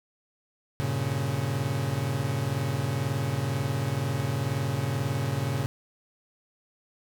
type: chord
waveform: 40% pulse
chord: G diminished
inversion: none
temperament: equal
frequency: 98 / 116.54 / 138.59 Hz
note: G2 / Bb2 / Db3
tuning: 0 / 0 / 0 cents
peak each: -33 / -30 / -28 dBFS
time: 0.8-5.66 s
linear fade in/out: 0 ms
effects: none